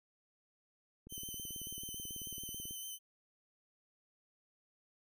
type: click train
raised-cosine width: 3 ms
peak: -39 dBFS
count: 31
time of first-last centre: 1.07-2.709 s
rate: 18.3 Hz
type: tone with vibrato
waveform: 5% pulse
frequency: 3064 Hz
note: G7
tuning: 40 cents flat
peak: -35 dBFS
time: 1.09-2.99 s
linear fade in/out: 50 ms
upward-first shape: square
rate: 6.9 Hz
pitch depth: 15 cents each way
effects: none